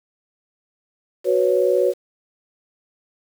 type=chord; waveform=sine; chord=F# suspended fourth; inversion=none; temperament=equal; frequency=370 / 493.9 / 554.4 Hz; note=F#4 / B4 / C#5; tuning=0 / 0 / 0 cents; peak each=-19 dBFS; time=1.24-1.94 s; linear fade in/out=50 ms; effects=7-bit